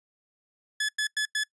sawtooth tone bursts, 1714 Hz, A6, 46 cents flat, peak -21 dBFS, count 4, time 0.8-1.437 s, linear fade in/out 5 ms, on 88 ms, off 95 ms, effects noise-tail reverb RT60 0.1 s tail -24 dB re dry + resampled to 22050 Hz

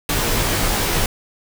pink noise with comb filter, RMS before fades -19 dBFS, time 0.09-1.06 s, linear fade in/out 2 ms, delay 16 ms, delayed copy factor -0.9, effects none

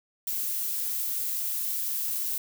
violet noise, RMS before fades -30 dBFS, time 0.27-2.38 s, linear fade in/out 2 ms, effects none

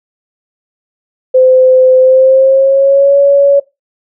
sine tone with pitch glide, 515 to 561.6 Hz, C5 to C#5, -28 to +22 cents, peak -3 dBFS, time 1.34-3.6 s, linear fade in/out 10 ms, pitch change +150 cents, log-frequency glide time 1.99-3.17 s, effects noise-tail reverb RT60 0.2 s tail -19 dB re dry

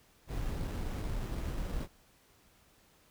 brown noise with sample-and-hold, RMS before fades -36 dBFS, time 0.27-1.88 s, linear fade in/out 50 ms, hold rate 4410 Hz, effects pink hiss -65 dBFS RMS until 3.1 s

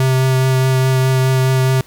square tone with vibrato, 130.81 Hz, C3, in tune, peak -12 dBFS, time 0-1.81 s, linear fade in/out 2 ms, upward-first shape triangle, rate 4.8 Hz, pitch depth 13 cents each way, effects pink hiss -45 dBFS RMS until 1.86 s

